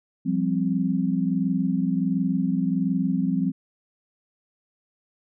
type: chord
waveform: sine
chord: F suspended second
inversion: none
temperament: equal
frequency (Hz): 174.61 / 196 / 261.6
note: F3 / G3 / C4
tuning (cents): 0 / 0 / 0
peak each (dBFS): -25 / -25 / -25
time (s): 0.25-3.52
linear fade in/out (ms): 20
effects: none